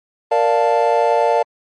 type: chord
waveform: triangle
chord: Bb major seventh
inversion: none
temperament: equal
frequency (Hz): 466.2 / 587.3 / 698.5 / 880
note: Bb4 / D5 / F5 / A5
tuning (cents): 0 / 0 / 0 / 0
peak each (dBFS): -16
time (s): 0.31-1.43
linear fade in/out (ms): 10
effects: MP3 48 kbps